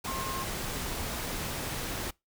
sine tone in noise, 1067 Hz, C6, 34 cents sharp, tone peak -35 dBFS, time 0.07-0.44 s, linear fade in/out 10 ms, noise pink, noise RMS -35 dBFS, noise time 0.04-2.11 s, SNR -3 dB, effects noise-tail reverb RT60 0.2 s tail -24 dB re dry

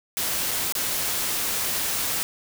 white noise with dropouts, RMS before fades -26 dBFS, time 0.17-2.23 s, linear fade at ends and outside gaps 0 ms, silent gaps 0.51-0.514 / 0.723-0.752 s, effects none

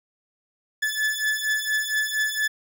40% pulse beating tone pair, 1730 / 1734.3 Hz, A6 / A6, -30 / -25 cents, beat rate 4.3 Hz, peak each -25 / -25 dBFS, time 0.82-2.48 s, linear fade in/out 10 ms, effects none

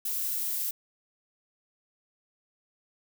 violet noise, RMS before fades -31 dBFS, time 0.05-0.71 s, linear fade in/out 5 ms, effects none

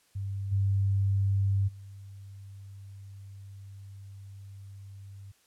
sine tone with level steps, 98.4 Hz, G2, 7 cents sharp, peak -31 / -23 / -43 dBFS, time 0.15-5.32 s, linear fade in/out 10 ms, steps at 0.51 / 1.67 s, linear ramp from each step 20 ms, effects white hiss -66 dBFS RMS until 5.46 s + low-pass 11000 Hz 12 dB/octave

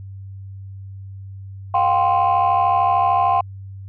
sine chord, F suspended second, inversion none, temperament equal with one note detuned, 710.7 / 784 / 1046.5 Hz, F5 / G5 / C6, +30 / 0 / 0 cents, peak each -17 dBFS, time 1.74-3.41 s, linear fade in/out 5 ms, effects tanh soft clip ceiling -9 dBFS + added 97 Hz sine -32 dBFS peak until 3.88 s

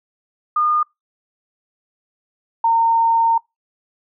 sine tone pair in turn, 1218 / 915.5 Hz, D#6 / A#5, -37 / -32 cents, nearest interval perfect fourth, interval 495 cents, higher first, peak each -14 / -12 dBFS, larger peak second, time 0.56-0.83 / 2.64-3.38 s, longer second, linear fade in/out 5 ms, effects noise-tail reverb RT60 0.2 s tail -26 dB re dry

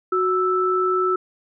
sine tone pair together, 369.2 / 1318.5 Hz, F#4 / E6, -4 / 0 cents, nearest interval octave + minor seventh, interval 2204 cents, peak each -20 dBFS, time 0.12-1.16 s, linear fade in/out 5 ms, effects none

